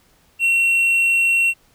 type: tone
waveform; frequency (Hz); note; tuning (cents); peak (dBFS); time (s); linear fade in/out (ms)
triangle; 2726; F7; -43; -12; 0.39-1.54; 50
effects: pink hiss -57 dBFS RMS until 1.74 s